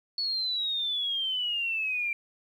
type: exponential sweep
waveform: sine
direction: down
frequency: 4435 to 2349 Hz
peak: -27 dBFS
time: 0.18-2.13 s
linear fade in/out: 2 ms
effects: 10-bit